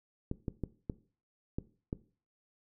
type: clicks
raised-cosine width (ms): 3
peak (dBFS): -21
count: 6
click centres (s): 0.314 / 0.482 / 0.637 / 0.898 / 1.585 / 1.929
effects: noise-tail reverb RT60 0.4 s tail -18 dB re dry